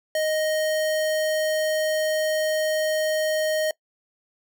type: tone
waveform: square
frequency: 622.3 Hz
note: D#5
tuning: in tune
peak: -22 dBFS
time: 0.15-3.71 s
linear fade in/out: 2 ms
effects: noise-tail reverb RT60 0.1 s tail -23 dB re dry